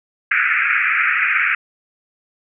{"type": "band-pass noise", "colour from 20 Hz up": "white", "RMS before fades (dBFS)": -17, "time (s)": [0.31, 1.55], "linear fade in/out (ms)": 5, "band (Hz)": [1300, 2500], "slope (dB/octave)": 96, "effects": []}